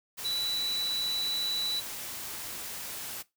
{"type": "tone in noise", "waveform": "sine", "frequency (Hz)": 3951, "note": "B7", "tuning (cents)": 0, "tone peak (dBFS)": -28, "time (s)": [0.24, 1.81], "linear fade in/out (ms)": 20, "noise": "white", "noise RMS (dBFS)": -39, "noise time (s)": [0.17, 3.23], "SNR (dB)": 8, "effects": ["noise-tail reverb RT60 0.2 s tail -19 dB re dry"]}